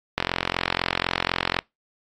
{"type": "click train", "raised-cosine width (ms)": 0.3, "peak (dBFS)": -5, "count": 63, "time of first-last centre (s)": [0.18, 1.589], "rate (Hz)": 44, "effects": ["noise-tail reverb RT60 0.2 s tail -25 dB re dry", "AAC 48 kbps"]}